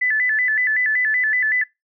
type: tone with vibrato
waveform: sine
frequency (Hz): 1864.7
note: A#6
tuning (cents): 0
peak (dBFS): -16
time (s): 0.01-1.64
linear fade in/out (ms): 10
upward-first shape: square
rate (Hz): 5.3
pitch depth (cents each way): 120
effects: noise-tail reverb RT60 0.2 s tail -22 dB re dry